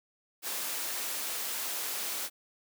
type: high-pass noise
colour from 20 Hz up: white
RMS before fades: -35 dBFS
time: 0.42-2.3 s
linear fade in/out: 50 ms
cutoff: 310 Hz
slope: 12 dB/octave
effects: none